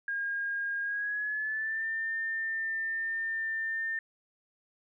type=tone with pitch glide; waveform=sine; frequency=1622 to 1799.7 Hz; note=G#6 to A6; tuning=-41 to +39 cents; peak=-30 dBFS; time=0.08-3.99 s; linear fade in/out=2 ms; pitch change=+180 cents; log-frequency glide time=0.82-1.87 s; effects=none